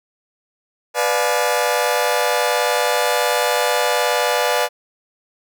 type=chord; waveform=sawtooth; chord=B diminished seventh; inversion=none; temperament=just; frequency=493.9 / 592.7 / 711.2 / 853.4 Hz; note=B4 / D5 / F5 / Ab5; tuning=0 / +16 / +31 / +47 cents; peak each=-17 / -17 / -19 / -19 dBFS; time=0.94-4.69 s; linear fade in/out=50 ms; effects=none